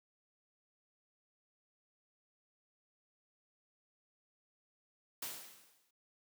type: noise with exponential decay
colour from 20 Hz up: white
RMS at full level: -40 dBFS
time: 5.22-5.91 s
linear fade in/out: 5 ms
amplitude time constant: 150 ms
effects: high-pass 150 Hz 12 dB/octave